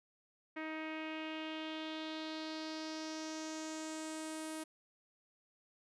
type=tone with low-pass filter sweep; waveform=sawtooth; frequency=314.7 Hz; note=D#4; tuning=20 cents sharp; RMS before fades=-43 dBFS; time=0.56-4.64 s; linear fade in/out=10 ms; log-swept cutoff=2100 to 10000 Hz; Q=3.3; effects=none